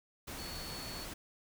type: tone in noise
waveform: sine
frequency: 4418 Hz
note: C#8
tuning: 7 cents flat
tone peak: -46 dBFS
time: 0.38-1.05 s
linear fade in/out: 10 ms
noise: pink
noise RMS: -44 dBFS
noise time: 0.27-1.14 s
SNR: -5 dB
effects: none